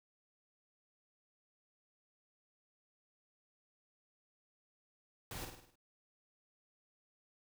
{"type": "noise with echo", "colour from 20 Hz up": "pink", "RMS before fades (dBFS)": -45, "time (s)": [5.31, 5.45], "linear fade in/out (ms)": 2, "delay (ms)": 51, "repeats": 6, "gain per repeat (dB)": -5, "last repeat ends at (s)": 5.756, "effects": []}